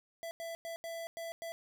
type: tone bursts at uneven times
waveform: square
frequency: 666 Hz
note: E5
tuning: 18 cents sharp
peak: -40 dBFS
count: 6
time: 0.23-0.31 / 0.4-0.55 / 0.65-0.76 / 0.84-1.07 / 1.17-1.32 / 1.42-1.52 s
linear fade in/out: 0 ms
effects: none